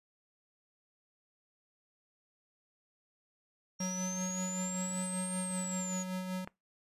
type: linear two-way sweep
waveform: sine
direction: up then down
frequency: 5588 to 8720 to 6680 Hz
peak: -38 dBFS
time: 3.79-6.04 s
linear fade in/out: 20 ms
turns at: 5.36 s
type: tone with tremolo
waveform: square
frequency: 185 Hz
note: F#3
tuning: in tune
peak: -34 dBFS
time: 3.8-6.45 s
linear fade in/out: 5 ms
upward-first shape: sine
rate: 5.2 Hz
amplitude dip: 40%
type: click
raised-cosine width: 0.5 ms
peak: -28 dBFS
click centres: 6.475 s
effects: noise-tail reverb RT60 0.2 s tail -22 dB re dry + resampled to 32000 Hz